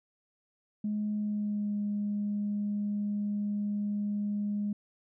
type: tone with pitch glide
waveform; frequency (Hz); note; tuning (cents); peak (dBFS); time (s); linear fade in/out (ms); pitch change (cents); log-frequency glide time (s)
sine; 210.1 to 206.1; G#3 to G#3; +20 to -13; -28; 0.84-4.73; 5; -33; 1.13-1.78
effects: tanh soft clip ceiling -24 dBFS